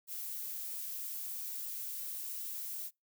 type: noise with high-pass filter sweep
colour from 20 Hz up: violet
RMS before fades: -41 dBFS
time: 0.07-2.91 s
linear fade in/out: 50 ms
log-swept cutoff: 610 to 290 Hz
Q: 2.7
effects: noise-tail reverb RT60 0.2 s tail -26 dB re dry